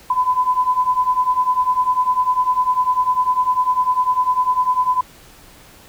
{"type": "beating tone pair", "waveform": "sine", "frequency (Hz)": [1000, 1010], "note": ["B5", "B5"], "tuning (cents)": [21, 39], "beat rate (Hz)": 10, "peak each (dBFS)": [-19, -16], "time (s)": [0.1, 5.01], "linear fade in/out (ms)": 5, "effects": ["pink hiss -45 dBFS RMS until 5.88 s"]}